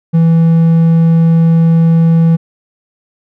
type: tone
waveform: triangle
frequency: 164.81 Hz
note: E3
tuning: in tune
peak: -3 dBFS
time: 0.13-2.37 s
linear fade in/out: 20 ms
effects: none